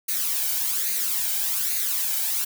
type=noise with flanger; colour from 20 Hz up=blue; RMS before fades=-25 dBFS; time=0.08-2.45 s; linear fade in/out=10 ms; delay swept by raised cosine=0.46 to 1.32 ms; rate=1.2 Hz; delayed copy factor=+0.6; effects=none